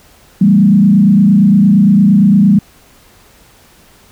sine tone with frequency modulation, 199 Hz, G3, 26 cents sharp, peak -4 dBFS, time 0.41-2.59 s, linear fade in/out 5 ms, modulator 28.7 Hz, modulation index 1, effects pink hiss -45 dBFS RMS until 4.11 s

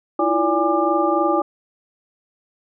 sine tone cluster, 322.6 / 346 / 578 / 820 / 1193 Hz, E4 / F4 / D5 / G#5 / D6, -37 / -16 / -28 / -22 / +27 cents, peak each -22 dBFS, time 0.19-1.42 s, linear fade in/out 5 ms, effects none

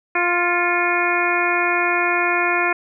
harmonic tone with a mistuned harmonic, 350 Hz, F4, 4 cents sharp, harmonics 1 / 2 / 3 / 4 / 5 / 6 / 7, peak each -24 / -24 / -24 / -24 / -24 / -24 / -24 dBFS, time 0.15-2.73 s, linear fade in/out 5 ms, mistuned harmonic 6, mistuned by +50 cents, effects none

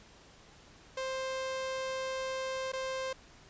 sawtooth tone with dropouts, 525 Hz, C5, 6 cents sharp, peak -30 dBFS, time 0.97-3.13 s, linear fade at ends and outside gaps 5 ms, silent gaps 2.72-2.733 s, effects pink hiss -57 dBFS RMS until 3.49 s + resampled to 16000 Hz

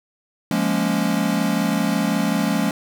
square chord, Bb minor seventh, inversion second, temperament equal, 174.61 / 207.7 / 233.1 / 277.2 Hz, F3 / Ab3 / Bb3 / Db4, 0 / 0 / 0 / 0 cents, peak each -25 / -23 / -26 / -25 dBFS, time 0.51-2.71 s, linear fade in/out 2 ms, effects none

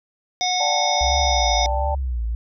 harmonic tone, 730 Hz, F#5, 24 cents flat, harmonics 1 / 3 / 5 / 7 / 8, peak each -22 / -28 / -25 / -26 / -29 dBFS, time 0.41-1.66 s, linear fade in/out 0 ms
sine chord, D suspended fourth, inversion none, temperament just, 587.3 / 783.1 / 881 Hz, D5 / G5 / A5, 0 / -2 / +2 cents, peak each -26 dBFS, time 0.6-1.95 s, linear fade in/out 5 ms
sine tone with vibrato, 63.1 Hz, B1, 38 cents sharp, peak -21 dBFS, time 1.01-2.35 s, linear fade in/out 0 ms, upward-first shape triangle, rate 1.4 Hz, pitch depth 230 cents each way
effects none

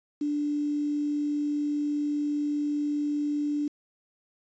sine tone with quantisation, 293.7 Hz, D4, in tune, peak -25 dBFS, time 0.21-3.68 s, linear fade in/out 5 ms, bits 8, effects resampled to 16000 Hz

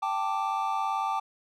triangle chord, G suspended second, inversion none, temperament just, 784 / 882 / 1176 Hz, G5 / A5 / D6, 0 / +4 / +2 cents, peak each -29 dBFS, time 0.02-1.2 s, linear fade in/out 10 ms, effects none

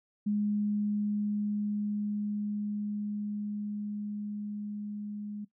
sine tone with level ramp, 207.7 Hz, G#3, in tune, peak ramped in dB -26 to -36 dBFS, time 0.26-5.45 s, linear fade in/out 10 ms, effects noise-tail reverb RT60 0.1 s tail -17 dB re dry

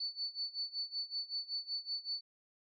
sine tone with tremolo, 4485 Hz, C#8, 19 cents sharp, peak -34 dBFS, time 0-2.21 s, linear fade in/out 5 ms, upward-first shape sine, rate 5.3 Hz, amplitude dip 90%, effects none

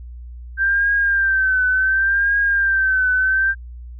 sine tone with vibrato, 1568 Hz, G6, in tune, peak -14 dBFS, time 0.57-3.55 s, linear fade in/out 50 ms, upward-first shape triangle, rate 0.69 Hz, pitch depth 75 cents each way, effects added 60 Hz sine -32 dBFS peak until 3.99 s

